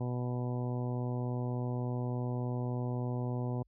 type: harmonic tone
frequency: 123.47 Hz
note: B2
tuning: in tune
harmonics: 1 / 2 / 3 / 4 / 5 / 6 / 7 / 8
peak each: -33 / -39 / -43 / -45 / -47 / -49 / -50 / -51 dBFS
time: 0-3.63 s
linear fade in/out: 10 ms
effects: added 50 Hz sine -66 dBFS peak until 3.67 s